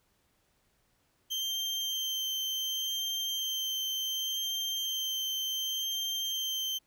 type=tone with vibrato; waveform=35% pulse; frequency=3136 Hz; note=G7; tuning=in tune; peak=-29 dBFS; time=1.3-6.79 s; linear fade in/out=20 ms; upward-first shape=sine; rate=0.68 Hz; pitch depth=12 cents each way; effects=pink hiss -72 dBFS RMS until 6.86 s